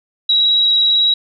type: tone with vibrato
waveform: sine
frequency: 3862 Hz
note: B7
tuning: 39 cents flat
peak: -10 dBFS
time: 0.29-1.14 s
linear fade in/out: 5 ms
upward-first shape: square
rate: 18 Hz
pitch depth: 12 cents each way
effects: none